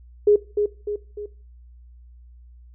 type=tone with echo; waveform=sine; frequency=415.3 Hz; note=G#4; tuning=in tune; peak=-11 dBFS; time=0.27-0.36 s; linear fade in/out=5 ms; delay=300 ms; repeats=3; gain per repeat=-6 dB; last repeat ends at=1.26 s; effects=noise-tail reverb RT60 0.4 s tail -20 dB re dry + added 60 Hz sine -44 dBFS peak until 2.74 s